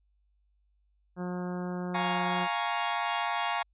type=harmonic tone; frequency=179.4 Hz; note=F3; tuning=47 cents sharp; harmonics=1 / 2 / 3 / 4 / 5 / 6 / 7 / 8 / 9; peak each=-33 / -39 / -43 / -45 / -47 / -49 / -50 / -51 / -52 dBFS; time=1.16-2.48 s; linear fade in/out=50 ms
type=chord; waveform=sawtooth; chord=Bb minor seventh; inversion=second; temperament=equal; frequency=698.5 / 830.6 / 932.3 / 1108.7 Hz; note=F5 / Ab5 / Bb5 / Db6; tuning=0 / 0 / 0 / 0 cents; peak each=-30 dBFS; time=1.94-3.63 s; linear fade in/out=10 ms
effects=added 50 Hz sine -67 dBFS peak until 3.73 s + resampled to 8000 Hz